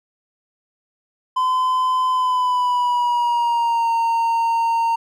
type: tone with pitch glide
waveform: triangle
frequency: 1021 to 920.2 Hz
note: C6 to A#5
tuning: -43 to -23 cents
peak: -14 dBFS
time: 1.36-4.96 s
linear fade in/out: 10 ms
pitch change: -180 cents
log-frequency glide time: 2.11-3.91 s
effects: none